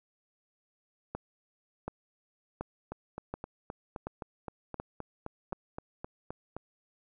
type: two click trains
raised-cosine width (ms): 1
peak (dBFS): -21 / -24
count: 7 / 15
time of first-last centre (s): 1.15-5.53 / 2.92-6.566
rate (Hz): 1.37 / 3.84
effects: none